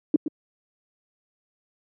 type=tone with echo; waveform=sine; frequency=304.9 Hz; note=D#4; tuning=35 cents flat; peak=-13 dBFS; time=0.14-0.16 s; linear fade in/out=2 ms; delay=120 ms; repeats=1; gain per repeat=-10 dB; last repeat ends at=0.28 s; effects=high-pass 150 Hz 12 dB/octave